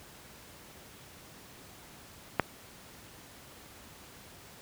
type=click; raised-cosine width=0.5 ms; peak=-8 dBFS; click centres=2.397 s; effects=pink hiss -52 dBFS RMS until 4.61 s + high-pass 60 Hz 12 dB/octave